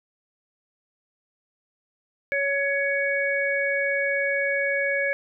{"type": "harmonic tone", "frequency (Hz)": 559, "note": "C#5", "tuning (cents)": 14, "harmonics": [1, 3, 4], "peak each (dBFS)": [-26, -26, -26], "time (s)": [2.32, 5.13], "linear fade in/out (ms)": 0, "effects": []}